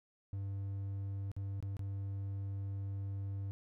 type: tone with dropouts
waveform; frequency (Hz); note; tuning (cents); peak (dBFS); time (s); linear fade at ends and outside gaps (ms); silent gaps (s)
triangle; 98.5; G2; +9; -35; 0.33-3.51; 0; 1.316-1.365 / 1.604-1.626 / 1.768-1.793
effects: none